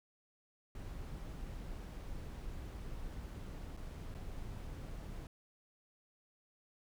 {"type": "noise with dropouts", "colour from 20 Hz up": "brown", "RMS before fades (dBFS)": -45, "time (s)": [0.75, 5.27], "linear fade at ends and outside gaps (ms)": 2, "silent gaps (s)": [[3.767, 3.772], [4.143, 4.148]], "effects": []}